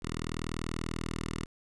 5% pulse tone with notch filter, 40.31 Hz, E1, 38 cents flat, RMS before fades -36 dBFS, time 0.02-1.46 s, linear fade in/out 10 ms, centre 570 Hz, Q 1, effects resampled to 24000 Hz

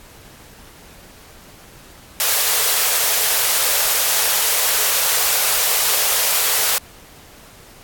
white high-pass noise, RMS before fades -17 dBFS, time 2.2-6.78 s, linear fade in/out 0 ms, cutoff 410 Hz, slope 96 dB/octave, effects pink hiss -44 dBFS RMS until 7.83 s + AAC 64 kbps

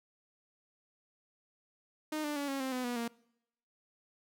sawtooth tone with pitch steps, 307.7 / 295.8 / 284.5 / 273.5 / 263 / 252.8 / 243.1 / 233.7 Hz, D#4 / D4 / C#4 / C#4 / C4 / B3 / B3 / A#3, -19 / +13 / +45 / -23 / +9 / +41 / -27 / +5 cents, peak -30 dBFS, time 2.12-3.08 s, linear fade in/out 5 ms, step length 120 ms, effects noise-tail reverb RT60 0.8 s tail -24 dB re dry

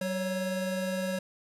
square tone pair together, 190 / 550.6 Hz, F#3 / C#5, +46 / -12 cents, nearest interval octave + tritone, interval 1842 cents, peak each -33 / -33 dBFS, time 0.01-1.19 s, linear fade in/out 5 ms, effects resampled to 32000 Hz + 11-bit

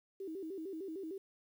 sine tone with vibrato, 352 Hz, F4, 14 cents sharp, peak -40 dBFS, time 0.2-1.18 s, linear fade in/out 5 ms, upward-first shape square, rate 6.6 Hz, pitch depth 170 cents each way, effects 11-bit

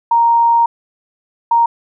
sine tone bursts at uneven times, 932.3 Hz, A#5, in tune, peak -8 dBFS, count 2, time 0.11-0.66 / 1.51-1.66 s, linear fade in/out 5 ms, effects none

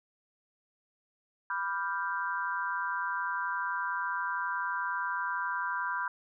sine chord, G dominant seventh, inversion first, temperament equal, 987.8 / 1174.7 / 1396.9 / 1568 Hz, B5 / D6 / F6 / G6, 0 / 0 / 0 / 0 cents, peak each -34 / -39 / -37 / -35 dBFS, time 1.5-6.08 s, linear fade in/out 2 ms, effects none

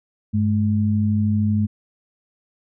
sine tone pair together, 100 / 212.8 Hz, G2 / G#3, +35 / +42 cents, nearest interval octave + minor second, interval 1307 cents, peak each -19 dBFS, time 0.33-1.67 s, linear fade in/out 20 ms, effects none

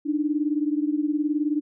sine beating tone pair, 293.7 / 312.7 Hz, D4 / D#4, 0 / +9 cents, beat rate 19 Hz, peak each -23 / -26 dBFS, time 0.05-1.61 s, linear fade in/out 20 ms, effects none

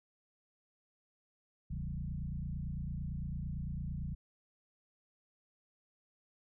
sine tone with frequency modulation, 104.8 Hz, G#2, 16 cents sharp, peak -36 dBFS, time 1.7-4.15 s, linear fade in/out 10 ms, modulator 28.9 Hz, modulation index 2.6, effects none

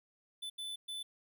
square tone bursts at uneven times, 3503 Hz, A7, 8 cents flat, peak -40 dBFS, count 3, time 0.42-0.5 / 0.58-0.76 / 0.88-1.03 s, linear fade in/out 10 ms, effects none

